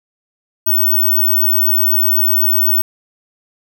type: tone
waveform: sine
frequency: 15804 Hz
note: B9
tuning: in tune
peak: -10 dBFS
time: 0.66-2.82 s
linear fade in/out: 10 ms
effects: 7-bit